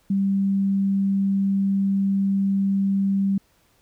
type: tone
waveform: sine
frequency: 196 Hz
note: G3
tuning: in tune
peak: -18 dBFS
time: 0.1-3.38 s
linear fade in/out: 5 ms
effects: pink hiss -62 dBFS RMS until 3.81 s